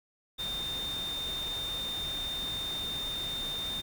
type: tone in noise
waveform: sine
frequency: 3627 Hz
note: A#7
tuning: 48 cents flat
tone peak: -33 dBFS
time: 0.38-3.82 s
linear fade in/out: 20 ms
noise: pink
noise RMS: -42 dBFS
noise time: 0.38-3.82 s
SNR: +6 dB
effects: none